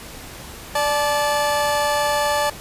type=tone pair together; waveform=30% pulse; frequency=587 / 868.2 Hz; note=D5 / A5; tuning=-1 / -23 cents; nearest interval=perfect fifth; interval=678 cents; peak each=-18 / -18 dBFS; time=0.75-2.5 s; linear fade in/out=5 ms; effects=pink hiss -37 dBFS RMS until 2.6 s + resampled to 32000 Hz